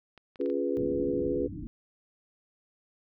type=clicks; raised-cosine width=0.3 ms; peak=-34 dBFS; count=5; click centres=0.177 / 0.358 / 0.412 / 0.46 / 0.5 s
type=chord; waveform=sine; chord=C# dominant seventh; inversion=none; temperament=equal; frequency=277.2 / 349.2 / 415.3 / 493.9 Hz; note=C#4 / E#4 / G#4 / B4; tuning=0 / 0 / 0 / 0 cents; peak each=-32 dBFS; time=0.39-1.48 s; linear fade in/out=20 ms
type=low-pass noise; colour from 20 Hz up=white; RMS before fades=-39 dBFS; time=0.77-1.67 s; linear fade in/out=0 ms; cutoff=320 Hz; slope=96 dB/octave
effects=none